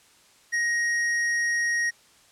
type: tone with hard clipping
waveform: triangle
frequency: 1879 Hz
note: A#6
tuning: 13 cents sharp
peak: -24 dBFS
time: 0.52-1.91 s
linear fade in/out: 20 ms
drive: 13 dB
effects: white hiss -57 dBFS RMS until 2.31 s + low-pass 9000 Hz 12 dB/octave